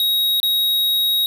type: tone with dropouts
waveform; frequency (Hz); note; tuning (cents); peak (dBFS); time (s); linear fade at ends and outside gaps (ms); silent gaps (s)
square; 3794; A#7; +30; -16; 0-1.26; 1; 0.401-0.43
effects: none

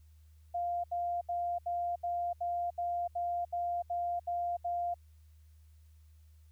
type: tone bursts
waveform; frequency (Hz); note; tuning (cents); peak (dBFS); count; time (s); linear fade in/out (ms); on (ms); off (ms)
sine; 698.5; F5; 0; -31; 12; 0.54-4.943; 10; 300; 73
effects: added 77 Hz sine -56 dBFS peak until 6.51 s + white hiss -75 dBFS RMS until 6.51 s

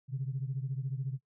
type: beating tone pair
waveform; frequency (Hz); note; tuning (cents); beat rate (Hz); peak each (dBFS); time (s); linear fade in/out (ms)
sine; 129.4 / 143.4; C3 / D3; -19 / -41; 14; -34 / -36; 0.08-1.19; 50
effects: noise-tail reverb RT60 0.1 s tail -17 dB re dry + tanh soft clip ceiling -25 dBFS

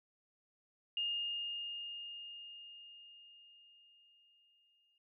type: tone with exponential decay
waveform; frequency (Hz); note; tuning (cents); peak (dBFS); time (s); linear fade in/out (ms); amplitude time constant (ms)
sine; 2832; F7; +23; -33; 0.97-4.98; 2; 870
effects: none

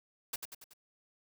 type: noise with echo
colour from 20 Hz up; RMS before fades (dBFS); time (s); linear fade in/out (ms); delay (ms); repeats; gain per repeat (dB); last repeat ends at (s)
white; -37; 0.33-0.36; 5; 94; 4; -5; 0.736
effects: none

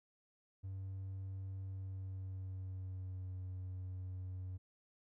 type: tone with pitch glide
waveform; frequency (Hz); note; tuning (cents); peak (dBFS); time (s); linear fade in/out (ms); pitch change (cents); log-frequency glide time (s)
triangle; 95.9 to 92.79; G2 to F#2; -37 to +5; -39; 0.63-4.58; 20; -58; 1.62-3.37
effects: tanh soft clip ceiling -36 dBFS

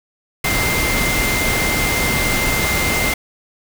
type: tone in noise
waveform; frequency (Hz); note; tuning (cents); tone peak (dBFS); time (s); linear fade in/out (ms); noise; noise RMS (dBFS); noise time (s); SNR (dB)
sine; 2093; C7; 0; -20; 0.44-3.14; 5; pink; -19; 0.44-3.14; -4
effects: none

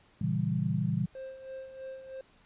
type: chord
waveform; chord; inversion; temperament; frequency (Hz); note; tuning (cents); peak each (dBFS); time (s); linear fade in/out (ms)
sine; A# diminished seventh; none; equal; 116.54 / 138.59 / 164.81 / 196; A#2 / C#3 / E3 / G3; 0 / 0 / 0 / 0; -33 / -33 / -31 / -33; 0.21-1.06; 5
type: tone with tremolo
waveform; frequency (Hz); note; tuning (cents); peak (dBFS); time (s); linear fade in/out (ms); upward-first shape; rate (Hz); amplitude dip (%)
triangle; 528; C5; +16; -36; 1.15-2.21; 2; sine; 3.1; 60
effects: pink hiss -63 dBFS RMS until 2.45 s + resampled to 8000 Hz

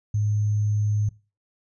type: tone with sample-and-hold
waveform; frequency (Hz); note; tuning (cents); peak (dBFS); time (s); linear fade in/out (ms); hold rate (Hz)
sine; 104.9; G#2; +18; -20; 0.14-1.09; 5; 6300
effects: noise-tail reverb RT60 0.3 s tail -20 dB re dry + resampled to 24000 Hz

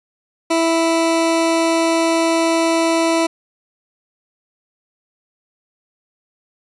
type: tone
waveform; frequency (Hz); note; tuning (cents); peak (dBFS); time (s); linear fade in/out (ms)
20% pulse; 329.6; E4; 0; -9; 0.5-3.27; 10
effects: resampled to 24000 Hz + 8-bit

